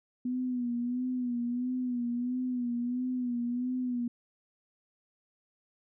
sine tone with vibrato, 246.3 Hz, B3, 5 cents flat, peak -29 dBFS, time 0.25-4.08 s, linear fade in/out 5 ms, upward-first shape sine, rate 1.5 Hz, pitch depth 55 cents each way, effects none

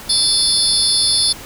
sine tone cluster, 3525 / 4260 / 4627 / 5140 / 10290 Hz, A7 / C8 / D8 / E8 / E9, +2 / +30 / -27 / -45 / -43 cents, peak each -19 dBFS, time 0.09-1.33 s, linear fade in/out 10 ms, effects pink hiss -34 dBFS RMS until 1.45 s

